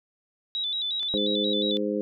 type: tone with vibrato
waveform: sine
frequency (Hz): 3670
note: A#7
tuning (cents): -28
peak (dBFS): -26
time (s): 0.55-1.77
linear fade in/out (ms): 0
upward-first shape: square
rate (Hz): 5.6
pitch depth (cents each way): 79
type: click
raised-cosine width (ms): 0.2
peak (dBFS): -26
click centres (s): 1.03
type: harmonic tone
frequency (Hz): 103.83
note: G#2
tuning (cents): 0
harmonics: 2 / 3 / 4 / 5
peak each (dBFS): -30 / -30 / -30 / -30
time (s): 1.14-2.01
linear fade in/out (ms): 0
effects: none